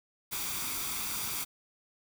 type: noise with comb filter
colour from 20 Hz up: white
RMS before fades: -35 dBFS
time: 0.31-1.45 s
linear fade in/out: 20 ms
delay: 0.85 ms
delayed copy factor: +0.55
effects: none